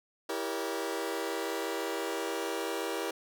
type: chord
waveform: sawtooth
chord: E diminished seventh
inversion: none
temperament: just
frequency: 329.6 / 395.6 / 474.7 / 569.6 Hz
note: E4 / G4 / Bb4 / Db5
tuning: 0 / +16 / +31 / +47 cents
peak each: -34 / -33 / -33 / -37 dBFS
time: 0.29-3.11 s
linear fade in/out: 5 ms
effects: none